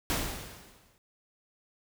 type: noise with exponential decay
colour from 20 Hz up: pink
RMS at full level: -28 dBFS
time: 0.1-0.98 s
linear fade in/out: 0 ms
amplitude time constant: 190 ms
effects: none